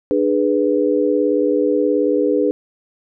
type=chord; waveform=sine; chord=G# diminished; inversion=second; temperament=equal with one note detuned; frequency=298.1 / 415.3 / 493.9 Hz; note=D4 / G#4 / B4; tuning=+26 / 0 / 0 cents; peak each=-18 dBFS; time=0.11-2.51 s; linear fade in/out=0 ms; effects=none